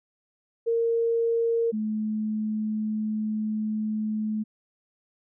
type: tone pair in turn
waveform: sine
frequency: 461.7 / 215.3 Hz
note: A#4 / A3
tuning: -17 / -37 cents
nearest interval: octave + minor second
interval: 1320 cents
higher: first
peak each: -21 / -25 dBFS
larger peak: first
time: 0.66-1.72 / 1.72-4.44 s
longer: second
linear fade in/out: 20 ms
effects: none